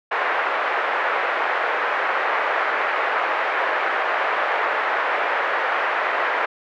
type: band-pass noise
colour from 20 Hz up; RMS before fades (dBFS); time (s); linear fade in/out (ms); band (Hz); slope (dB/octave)
white; -22; 0.11-6.46; 10; 470 to 1900; 24
effects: none